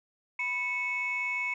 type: tone cluster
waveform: sine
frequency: 992 / 2207 / 2582 Hz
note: B5 / C#7 / E7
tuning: +7 / -8 / -37 cents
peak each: -38 / -29 / -36 dBFS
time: 0.39-1.54 s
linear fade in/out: 5 ms
effects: tanh soft clip ceiling -22 dBFS